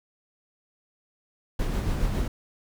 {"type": "noise with tremolo", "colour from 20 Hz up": "brown", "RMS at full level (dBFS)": -25, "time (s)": [1.59, 2.28], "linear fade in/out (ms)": 5, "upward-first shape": "sine", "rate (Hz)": 7.2, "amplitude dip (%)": 30, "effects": []}